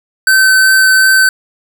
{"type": "tone with vibrato", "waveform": "square", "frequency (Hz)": 1535, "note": "G6", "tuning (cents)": -37, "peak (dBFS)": -6, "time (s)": [0.27, 1.29], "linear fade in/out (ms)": 2, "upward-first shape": "triangle", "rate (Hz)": 2.7, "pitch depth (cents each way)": 9, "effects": []}